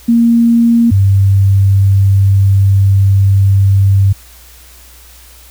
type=tone pair in turn; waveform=sine; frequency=233.1 / 98.01 Hz; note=A#3 / G2; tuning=0 / 0 cents; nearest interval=octave + minor third; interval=1500 cents; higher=first; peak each=-5 dBFS; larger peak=neither; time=0.08-0.91 / 0.91-4.13 s; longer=second; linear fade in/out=10 ms; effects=added 60 Hz sine -39 dBFS peak until 5.5 s + white hiss -40 dBFS RMS until 5.5 s